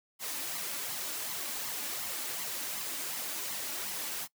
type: noise with flanger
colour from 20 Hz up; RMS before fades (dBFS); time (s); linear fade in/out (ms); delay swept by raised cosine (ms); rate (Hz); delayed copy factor
white; -37; 0.19-4.28; 50; 0.95 to 3.55; 2.7; +0.5
effects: noise-tail reverb RT60 0.1 s tail -21 dB re dry + high-pass 150 Hz 12 dB/octave